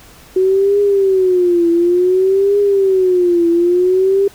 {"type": "tone with vibrato", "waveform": "sine", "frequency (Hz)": 370.9, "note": "F#4", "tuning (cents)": 4, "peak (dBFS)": -9, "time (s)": [0.36, 4.28], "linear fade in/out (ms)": 5, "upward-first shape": "triangle", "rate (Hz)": 0.56, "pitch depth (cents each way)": 170, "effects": ["pink hiss -42 dBFS RMS until 4.34 s"]}